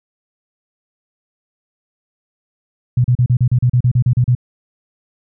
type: tone bursts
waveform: sine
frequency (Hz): 123.5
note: B2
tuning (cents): 0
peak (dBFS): -9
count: 13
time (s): 2.97-4.351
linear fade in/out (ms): 5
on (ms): 73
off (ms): 36
effects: none